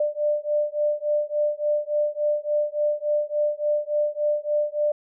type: beating tone pair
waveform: sine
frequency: 593 / 596.5 Hz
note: D5 / D5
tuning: +17 / +27 cents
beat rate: 3.5 Hz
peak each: -24 dBFS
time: 0-4.92 s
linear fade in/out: 5 ms
effects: none